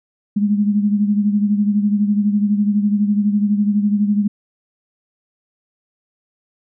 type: beating tone pair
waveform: sine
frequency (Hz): 204.7 / 216.7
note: G#3 / A3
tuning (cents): -25 / -26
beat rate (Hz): 12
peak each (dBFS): -14 / -21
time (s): 0.36-4.28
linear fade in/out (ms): 10
effects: none